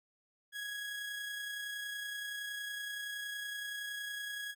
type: tone with amplitude modulation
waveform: 30% pulse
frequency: 1661.2 Hz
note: G#6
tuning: in tune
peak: -35 dBFS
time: 0.52-4.55 s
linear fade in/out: 50 ms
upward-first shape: sine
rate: 30.7 Hz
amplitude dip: 30%
effects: none